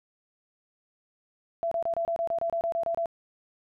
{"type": "tone bursts", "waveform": "sine", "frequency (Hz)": 672, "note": "E5", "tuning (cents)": 33, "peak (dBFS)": -25, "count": 13, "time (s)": [1.63, 3.058], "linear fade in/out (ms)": 0, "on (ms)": 84, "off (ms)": 28, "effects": []}